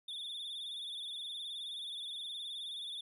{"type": "tone with vibrato", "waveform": "triangle", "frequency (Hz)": 3520, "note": "A7", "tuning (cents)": 0, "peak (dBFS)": -39, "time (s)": [0.08, 3.01], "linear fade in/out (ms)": 5, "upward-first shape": "sine", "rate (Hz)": 19, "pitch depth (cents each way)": 75, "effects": []}